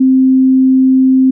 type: tone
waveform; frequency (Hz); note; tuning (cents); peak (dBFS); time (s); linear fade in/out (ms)
sine; 261.6; C4; 0; -5; 0-1.31; 10
effects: none